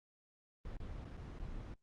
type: noise with dropouts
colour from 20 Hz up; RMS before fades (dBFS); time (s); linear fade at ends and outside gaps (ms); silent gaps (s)
brown; -45; 0.65-1.74; 2; 0.769-0.801 / 1.046-1.051 / 1.17-1.174 / 1.39-1.396
effects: low-pass 5000 Hz 12 dB/octave + Opus 24 kbps